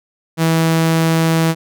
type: tone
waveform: sawtooth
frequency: 163 Hz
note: E3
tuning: 19 cents flat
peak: -8 dBFS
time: 0.37-1.55 s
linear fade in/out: 50 ms
effects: none